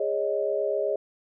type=chord; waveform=sine; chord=Ab suspended fourth; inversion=none; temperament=equal with one note detuned; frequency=410.8 / 554.4 / 622.3 Hz; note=Ab4 / Db5 / Eb5; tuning=-19 / 0 / 0 cents; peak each=-28 dBFS; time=0-0.96 s; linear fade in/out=5 ms; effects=none